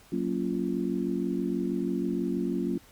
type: chord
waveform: sine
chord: Gb major seventh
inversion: none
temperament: just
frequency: 185 / 231.2 / 277.5 / 346.9 Hz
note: Gb3 / Bb3 / Db4 / F4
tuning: 0 / -14 / +2 / -12 cents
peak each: -32 dBFS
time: 0.12-2.78 s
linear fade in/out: 5 ms
effects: pink hiss -56 dBFS RMS until 2.91 s + Opus 48 kbps